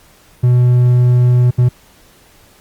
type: tone bursts at uneven times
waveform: triangle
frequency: 123.47 Hz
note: B2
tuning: in tune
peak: -5 dBFS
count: 2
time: 0.43-1.51 / 1.58-1.69 s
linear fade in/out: 10 ms
effects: pink hiss -47 dBFS RMS until 2.6 s + Opus 48 kbps

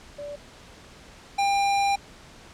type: tone pair in turn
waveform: sine / square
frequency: 580 / 798.5 Hz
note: D5 / G5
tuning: -22 / +32 cents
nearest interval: tritone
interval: 554 cents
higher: second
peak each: -33 / -21 dBFS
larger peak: second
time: 0.18-0.36 / 1.38-1.96 s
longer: second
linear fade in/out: 10 ms
effects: pink hiss -48 dBFS RMS until 2.53 s + low-pass 7000 Hz 12 dB/octave

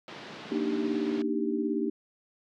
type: band-pass noise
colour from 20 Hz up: pink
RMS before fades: -44 dBFS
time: 0.08-1.22 s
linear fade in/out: 0 ms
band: 160 to 4500 Hz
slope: 24 dB/octave
type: chord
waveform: sine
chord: Eb major seventh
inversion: second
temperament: equal with one note detuned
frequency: 232.4 / 293.7 / 311.1 / 392 Hz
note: Bb3 / D4 / Eb4 / G4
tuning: -5 / 0 / 0 / 0 cents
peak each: -32 dBFS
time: 0.51-1.9 s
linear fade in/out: 10 ms
effects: none

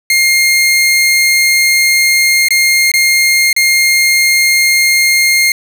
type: tone with dropouts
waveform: sawtooth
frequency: 2125 Hz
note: C7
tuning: 26 cents sharp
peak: -4 dBFS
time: 0.1-5.52 s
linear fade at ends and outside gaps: 2 ms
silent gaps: 2.485-2.506 / 2.917-2.938 / 3.529-3.564 s
effects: none

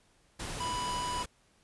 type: noise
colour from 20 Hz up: pink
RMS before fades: -39 dBFS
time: 0.39-1.26 s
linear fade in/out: 10 ms
type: harmonic tone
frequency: 987.8 Hz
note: B5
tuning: in tune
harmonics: 1 / 3 / 5 / 7 / 9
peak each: -33 / -43 / -47 / -50 / -52 dBFS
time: 0.6-1.23 s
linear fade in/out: 5 ms
effects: pink hiss -67 dBFS RMS until 1.63 s + resampled to 24000 Hz

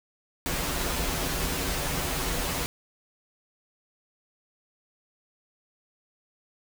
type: noise with comb filter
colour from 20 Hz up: pink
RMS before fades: -29 dBFS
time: 0.46-2.66 s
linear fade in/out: 0 ms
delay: 9.4 ms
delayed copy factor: -0.8
effects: none

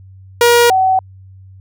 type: tone pair in turn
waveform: sawtooth / sine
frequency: 476.1 / 755.8 Hz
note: A#4 / F#5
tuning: +37 / +37 cents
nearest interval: minor sixth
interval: 800 cents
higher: second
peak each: -3 / -9 dBFS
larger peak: first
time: 0.41-0.7 / 0.7-0.99 s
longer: neither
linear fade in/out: 2 ms
effects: added 95 Hz sine -36 dBFS peak until 1.6 s

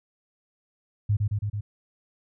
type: tone with echo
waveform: sine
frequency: 103.83 Hz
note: G#2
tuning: in tune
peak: -19 dBFS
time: 1.09-1.17 s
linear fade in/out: 10 ms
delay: 110 ms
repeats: 4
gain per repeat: -2 dB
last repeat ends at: 1.61 s
effects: none

